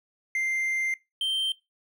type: tone pair in turn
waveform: triangle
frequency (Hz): 2092 / 3134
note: C7 / G7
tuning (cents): -1 / -1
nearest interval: perfect fifth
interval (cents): 700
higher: second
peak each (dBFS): -23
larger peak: neither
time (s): 0.35-0.94 / 1.21-1.52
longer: first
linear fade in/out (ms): 2
effects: noise-tail reverb RT60 0.2 s tail -19 dB re dry